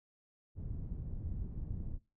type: low-pass noise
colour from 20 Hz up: pink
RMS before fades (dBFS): -40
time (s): 0.55-1.99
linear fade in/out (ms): 50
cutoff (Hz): 140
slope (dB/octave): 12
effects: noise-tail reverb RT60 0.3 s tail -21 dB re dry